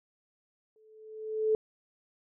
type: tone with exponential growth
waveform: sine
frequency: 435.2 Hz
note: A4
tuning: 19 cents flat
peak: -21 dBFS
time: 0.76-1.55 s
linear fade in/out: 1 ms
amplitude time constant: 170 ms
effects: none

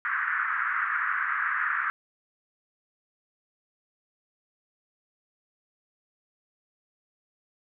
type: band-pass noise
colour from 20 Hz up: white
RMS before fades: -28 dBFS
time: 0.05-1.9 s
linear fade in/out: 0 ms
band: 1200 to 1800 Hz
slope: 48 dB/octave
effects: none

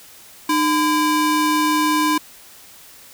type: ring-modulated tone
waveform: square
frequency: 659.3 Hz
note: E5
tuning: in tune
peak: -13 dBFS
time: 0.49-2.18 s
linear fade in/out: 5 ms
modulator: 355 Hz
effects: white hiss -44 dBFS RMS until 3.13 s

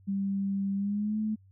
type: tone with pitch glide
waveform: sine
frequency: 196.7 to 215.7 Hz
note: G3 to A3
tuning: +6 to -34 cents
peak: -27 dBFS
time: 0.07-1.36 s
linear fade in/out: 20 ms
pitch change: +160 cents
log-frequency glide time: 0.75-1.18 s
effects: added 96 Hz sine -55 dBFS peak until 1.51 s

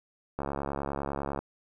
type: click train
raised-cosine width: 1 ms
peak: -18 dBFS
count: 71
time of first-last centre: 0.39-1.39 s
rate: 70 Hz
effects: 10-bit

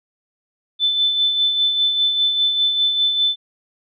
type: tone with tremolo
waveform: sine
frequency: 3520 Hz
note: A7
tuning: in tune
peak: -13 dBFS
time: 0.79-3.36 s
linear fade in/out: 50 ms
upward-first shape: sine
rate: 5 Hz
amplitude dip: 45%
effects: none

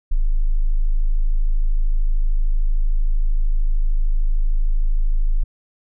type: tone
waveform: sine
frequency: 26.57 Hz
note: G#0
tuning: 40 cents sharp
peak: -13 dBFS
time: 0.11-5.44 s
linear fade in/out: 10 ms
effects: none

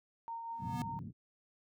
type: tone with tremolo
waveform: sine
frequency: 921 Hz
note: A#5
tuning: 21 cents flat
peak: -38 dBFS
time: 0.28-0.99 s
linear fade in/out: 0 ms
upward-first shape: triangle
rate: 5.2 Hz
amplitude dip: 40%
type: tone with exponential growth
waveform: square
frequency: 242 Hz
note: B3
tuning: 35 cents flat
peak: -35 dBFS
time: 0.51-0.82 s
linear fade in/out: 2 ms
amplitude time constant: 66 ms
type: band-pass noise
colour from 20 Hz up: pink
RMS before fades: -43 dBFS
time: 0.58-1.13 s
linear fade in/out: 50 ms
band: 110 to 190 Hz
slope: 24 dB/octave
effects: none

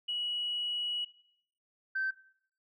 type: tone pair in turn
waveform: sine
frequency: 2925 / 1549.5 Hz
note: F#7 / G6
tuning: -21 / -21 cents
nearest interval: major seventh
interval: 1100 cents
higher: first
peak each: -31 / -29 dBFS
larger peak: second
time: 0.08-1.05 / 1.95-2.11 s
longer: first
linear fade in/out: 10 ms
effects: noise-tail reverb RT60 0.6 s tail -17 dB re dry + tanh soft clip ceiling -25 dBFS

